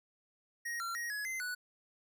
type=tone with pitch steps; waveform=square; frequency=1878 / 1368 / 1884 / 1684 / 2068 / 1478 Hz; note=A#6 / F6 / A#6 / G#6 / C7 / F#6; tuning=+12 / -36 / +18 / +24 / -21 / -2 cents; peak=-37 dBFS; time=0.65-1.55 s; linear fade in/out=10 ms; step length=150 ms; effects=none